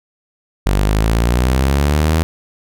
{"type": "exponential sweep", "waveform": "sawtooth", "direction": "up", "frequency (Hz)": [47.65, 82], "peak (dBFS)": -8, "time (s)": [0.66, 2.23], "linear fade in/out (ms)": 0, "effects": []}